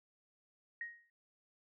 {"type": "tone with exponential decay", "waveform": "sine", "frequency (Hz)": 1875, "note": "A#6", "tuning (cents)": 10, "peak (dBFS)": -37, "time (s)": [0.81, 1.1], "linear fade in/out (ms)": 2, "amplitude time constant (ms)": 63, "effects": []}